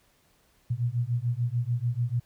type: beating tone pair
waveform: sine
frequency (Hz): 117 / 123.8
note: A#2 / B2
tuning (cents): +7 / +5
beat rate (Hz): 6.8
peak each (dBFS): -28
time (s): 0.7-2.2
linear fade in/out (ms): 10
effects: pink hiss -65 dBFS RMS until 2.25 s